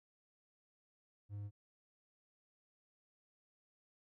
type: tone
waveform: triangle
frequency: 102.3 Hz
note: G#2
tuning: 26 cents flat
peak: -40 dBFS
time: 1.29-1.51 s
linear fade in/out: 50 ms
effects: none